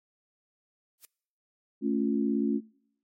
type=noise with exponential growth; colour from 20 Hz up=blue; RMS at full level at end=-42 dBFS; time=0.98-1.05 s; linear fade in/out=0 ms; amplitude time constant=15 ms
type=chord; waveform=sine; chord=A augmented; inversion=none; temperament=equal; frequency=220 / 277.2 / 349.2 Hz; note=A3 / C#4 / E#4; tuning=0 / 0 / 0 cents; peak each=-28 / -28 / -32 dBFS; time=1.81-2.61 s; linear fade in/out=50 ms
effects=noise-tail reverb RT60 0.7 s tail -25 dB re dry + MP3 64 kbps